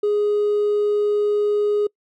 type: tone with hard clipping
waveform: triangle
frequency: 415.3 Hz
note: G#4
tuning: in tune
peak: -16 dBFS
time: 0.03-1.87 s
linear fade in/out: 5 ms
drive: 2 dB
effects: noise-tail reverb RT60 0.1 s tail -26 dB re dry